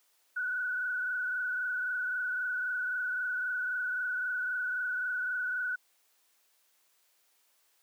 sine tone with frequency modulation, 1480 Hz, F#6, in tune, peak -30 dBFS, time 0.36-5.76 s, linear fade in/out 10 ms, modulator 23.8 Hz, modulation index 1.6, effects white hiss -70 dBFS RMS until 7.82 s + high-pass 400 Hz 12 dB/octave

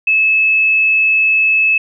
sine tone, 2600 Hz, E7, 24 cents flat, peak -9 dBFS, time 0.07-1.78 s, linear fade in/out 5 ms, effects none

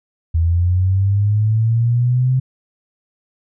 sine linear sweep, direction up, 80.9 to 130.81 Hz, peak -12 dBFS, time 0.34-2.4 s, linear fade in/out 10 ms, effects none

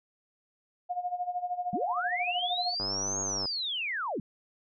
sine tone with tremolo, 716 Hz, F5, 43 cents sharp, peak -27 dBFS, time 0.89-2.75 s, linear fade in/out 20 ms, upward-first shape sine, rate 13 Hz, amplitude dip 80%
sine linear two-way sweep, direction up then down, 155.56 to 6645 to 155.56 Hz, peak -30 dBFS, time 1.73-4.2 s, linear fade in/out 2 ms, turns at 3.21 s
click train, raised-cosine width 1 ms, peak -24 dBFS, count 65, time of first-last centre 2.8-3.455 s, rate 97.7 Hz
effects none

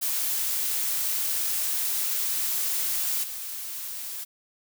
blue noise with level steps, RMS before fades -27 / -35 dBFS, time 0.01-4.25 s, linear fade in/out 20 ms, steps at 3.23 s, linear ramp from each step 10 ms, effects none

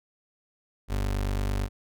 30% pulse tone, 49 Hz, G1, in tune, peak -23 dBFS, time 0.88-1.69 s, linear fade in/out 50 ms, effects none

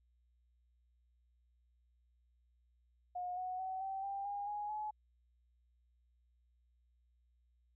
sine tone with pitch steps, 720 / 737.3 / 754.9 / 773 / 791.5 / 810.5 / 829.9 / 849.8 Hz, F#5 / F#5 / F#5 / G5 / G5 / G#5 / G#5 / G#5, -47 / -6 / +35 / -24 / +17 / -42 / -1 / +40 cents, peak -38 dBFS, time 3.15-4.91 s, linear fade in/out 10 ms, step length 220 ms, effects added 60 Hz sine -70 dBFS peak until 7.75 s

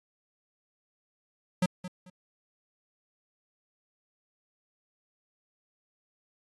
square tone with echo, 182 Hz, F#3, 28 cents flat, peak -23 dBFS, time 1.62-1.66 s, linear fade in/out 5 ms, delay 220 ms, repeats 2, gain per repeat -13 dB, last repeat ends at 2.1 s, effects AAC 32 kbps

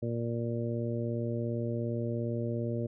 harmonic tone, 117.3 Hz, A#2, 11 cents sharp, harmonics 1 / 2 / 3 / 4 / 5, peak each -33 / -36 / -38 / -39 / -40 dBFS, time 0.02-2.87 s, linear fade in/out 10 ms, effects none

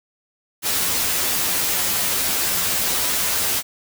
white noise with comb filter, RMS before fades -21 dBFS, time 0.62-3.63 s, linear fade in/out 50 ms, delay 11 ms, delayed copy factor +0.6, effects none

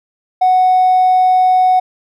sine tone with hard clipping, 740 Hz, F#5, in tune, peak -8 dBFS, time 0.41-1.8 s, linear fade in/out 10 ms, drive 1 dB, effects none

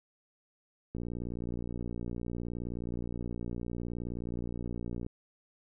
click train, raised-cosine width 3 ms, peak -25 dBFS, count 245, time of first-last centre 0.95-5.065 s, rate 59.3 Hz, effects none

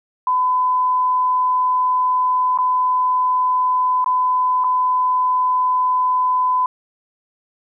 sine tone with dropouts, 1008 Hz, B5, 35 cents sharp, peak -14 dBFS, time 0.27-6.66 s, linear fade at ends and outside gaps 2 ms, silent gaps 2.576-2.586 / 4.044-4.06 / 4.639-4.643 s, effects none

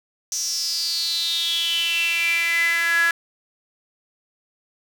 sawtooth tone with high-pass filter sweep, 336 Hz, E4, 33 cents sharp, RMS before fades -22 dBFS, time 0.32-3.11 s, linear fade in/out 2 ms, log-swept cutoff 6000 to 1600 Hz, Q 9.1, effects none

